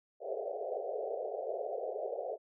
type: band-pass noise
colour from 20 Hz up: pink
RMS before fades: -38 dBFS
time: 0.2-2.38 s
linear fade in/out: 50 ms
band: 400 to 730 Hz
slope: 96 dB/octave
effects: none